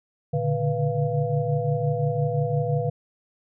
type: tone cluster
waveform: sine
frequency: 115.9 / 141.7 / 147.5 / 489.1 / 687 Hz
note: A#2 / C#3 / D3 / B4 / F5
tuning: -10 / +38 / +8 / -17 / -29 cents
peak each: -29 / -27 / -26 / -27 / -31 dBFS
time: 0.33-2.9 s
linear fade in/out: 10 ms
effects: none